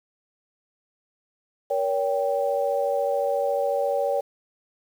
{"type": "chord", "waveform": "sine", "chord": "G diminished", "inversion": "first", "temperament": "just", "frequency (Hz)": [470.4, 564.5, 784], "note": ["Bb4", "Db5", "G5"], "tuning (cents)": [16, 31, 0], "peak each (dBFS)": [-28, -23, -28], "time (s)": [1.7, 4.21], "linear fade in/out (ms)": 10, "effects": ["8-bit"]}